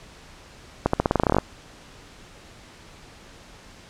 accelerating click train, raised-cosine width 1 ms, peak -4 dBFS, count 14, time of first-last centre 0.86-1.385 s, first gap 74 ms, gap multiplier 0.89, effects pink hiss -47 dBFS RMS until 3.89 s + low-pass 7000 Hz 12 dB/octave

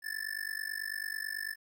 square tone with amplitude modulation, 1754 Hz, A6, 6 cents flat, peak -32 dBFS, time 0.02-1.56 s, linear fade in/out 50 ms, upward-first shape sine, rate 49.1 Hz, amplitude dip 100%, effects 12-bit

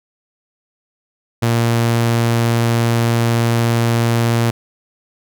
sawtooth tone, 116.7 Hz, A#2, 2 cents sharp, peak -9 dBFS, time 1.42-4.51 s, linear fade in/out 10 ms, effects none

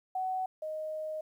sine tone pair in turn, 749 / 622.2 Hz, F#5 / D#5, +21 / 0 cents, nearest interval minor third, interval 321 cents, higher first, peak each -30 / -34 dBFS, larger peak first, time 0.15-0.46 / 0.62-1.21 s, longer second, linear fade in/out 5 ms, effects 11-bit

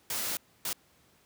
white noise bursts at uneven times, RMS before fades -33 dBFS, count 2, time 0.1-0.37 / 0.65-0.73 s, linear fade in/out 2 ms, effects pink hiss -64 dBFS RMS until 1.25 s + high-pass 80 Hz 12 dB/octave

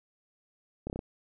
slowing click train, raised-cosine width 2 ms, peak -22 dBFS, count 5, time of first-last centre 0.87-0.991 s, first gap 29 ms, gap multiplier 1.03, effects none

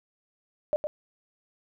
sine tone with echo, 602 Hz, D5, 43 cents sharp, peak -21 dBFS, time 0.73-0.76 s, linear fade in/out 0 ms, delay 110 ms, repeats 1, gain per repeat -6 dB, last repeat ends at 0.87 s, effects none

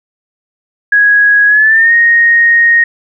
sine tone with pitch glide, 1661.2 to 1864.6 Hz, G#6 to A#6, 0 to 0 cents, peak -4 dBFS, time 0.92-2.84 s, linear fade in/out 5 ms, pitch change +200 cents, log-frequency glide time 1.47-1.93 s, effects none

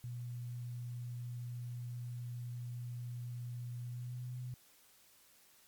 sine tone with pitch glide, 121.4 to 125.1 Hz, B2 to B2, -29 to +23 cents, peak -40 dBFS, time 0.04-4.54 s, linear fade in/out 0 ms, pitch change +52 cents, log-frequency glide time 3.82-4.35 s, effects white hiss -65 dBFS RMS until 5.67 s + MP3 96 kbps

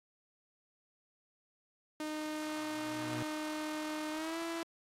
sawtooth tone with pitch glide, 307 to 332.9 Hz, D#4 to E4, -23 to +17 cents, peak -33 dBFS, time 2-4.63 s, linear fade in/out 2 ms, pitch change +140 cents, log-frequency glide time 4.11-4.39 s
sawtooth tone with exponential growth, 121 Hz, B2, 35 cents flat, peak -33 dBFS, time 2.26-3.23 s, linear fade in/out 5 ms, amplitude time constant 210 ms
effects low-pass 12000 Hz 12 dB/octave + AAC 48 kbps

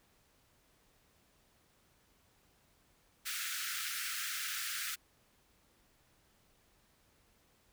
pink high-pass noise, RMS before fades -39 dBFS, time 3.25-4.96 s, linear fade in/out 20 ms, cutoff 1300 Hz, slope 96 dB/octave, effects pink hiss -70 dBFS RMS until 7.72 s

